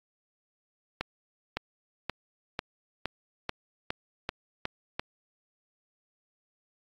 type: accelerating click train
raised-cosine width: 0.3 ms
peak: -14 dBFS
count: 10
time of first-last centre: 1.01-4.995 s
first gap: 560 ms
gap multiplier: 0.94
effects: AAC 64 kbps